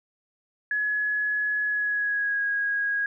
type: tone with pitch glide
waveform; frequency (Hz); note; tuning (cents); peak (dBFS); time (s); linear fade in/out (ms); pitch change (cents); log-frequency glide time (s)
sine; 1692 to 1646.7; G#6 to G#6; +32 to -15; -23; 0.71-3.06; 2; -47; 1.65-2.43
effects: none